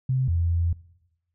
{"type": "tone pair in turn", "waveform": "sine", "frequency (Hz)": [130.3, 84.84], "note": ["C3", "F2"], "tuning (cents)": [-7, -50], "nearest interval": "perfect fifth", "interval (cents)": 743, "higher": "first", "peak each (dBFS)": -20, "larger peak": "neither", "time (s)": [[0.09, 0.28], [0.28, 0.73]], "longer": "second", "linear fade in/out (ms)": 5, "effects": ["noise-tail reverb RT60 0.9 s tail -21 dB re dry"]}